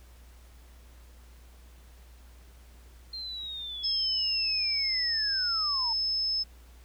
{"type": "linear sweep", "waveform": "sine", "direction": "down", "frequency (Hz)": [4200, 887], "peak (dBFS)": -35, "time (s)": [3.13, 5.93], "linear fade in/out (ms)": 5}
{"type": "tone", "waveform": "sine", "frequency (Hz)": 5220, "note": "E8", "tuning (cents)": -18, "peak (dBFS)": -26, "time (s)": [3.83, 6.44], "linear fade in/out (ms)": 20}
{"effects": ["added 60 Hz sine -50 dBFS peak until 6.84 s", "pink hiss -60 dBFS RMS until 6.84 s"]}